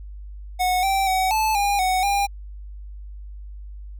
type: tone with pitch steps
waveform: square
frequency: 733 / 778 / 753 / 871 / 809 / 744 / 803 Hz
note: F#5 / G5 / F#5 / A5 / G#5 / F#5 / G5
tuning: -16 / -13 / +30 / -18 / -46 / +9 / +41 cents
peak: -19 dBFS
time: 0.59-2.27 s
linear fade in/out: 20 ms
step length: 240 ms
effects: added 50 Hz sine -34 dBFS peak until 3.99 s